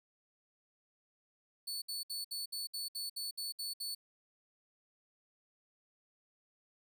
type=tone bursts; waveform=sawtooth; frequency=4452 Hz; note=C#8; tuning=7 cents sharp; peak=-35 dBFS; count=11; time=1.67-3.95 s; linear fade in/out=10 ms; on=150 ms; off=63 ms; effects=none